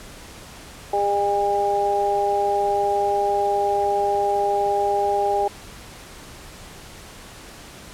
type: harmonic tone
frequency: 202.1 Hz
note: G#3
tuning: 47 cents flat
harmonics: 2 / 3 / 4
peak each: -23 / -26 / -20 dBFS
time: 0.93-5.48 s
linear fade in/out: 5 ms
effects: pink hiss -41 dBFS RMS until 7.93 s + low-pass 11000 Hz 12 dB/octave